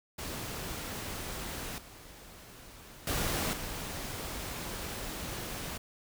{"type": "noise with level steps", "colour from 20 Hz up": "pink", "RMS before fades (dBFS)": [-39, -51, -32, -39], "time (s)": [0.18, 5.78], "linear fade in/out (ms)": 10, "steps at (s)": [1.78, 3.07, 3.53], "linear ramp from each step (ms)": 2, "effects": []}